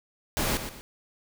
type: noise with echo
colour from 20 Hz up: pink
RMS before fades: -27 dBFS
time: 0.37-0.57 s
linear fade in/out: 0 ms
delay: 120 ms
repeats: 2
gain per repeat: -9 dB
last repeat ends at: 0.81 s
effects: none